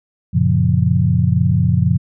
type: chord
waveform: sine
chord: Gb major seventh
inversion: none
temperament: equal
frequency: 92.5 / 116.54 / 138.59 / 174.61 Hz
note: Gb2 / Bb2 / Db3 / F3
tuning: 0 / 0 / 0 / 0 cents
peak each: -17 dBFS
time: 0.33-1.98 s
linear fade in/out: 20 ms
effects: none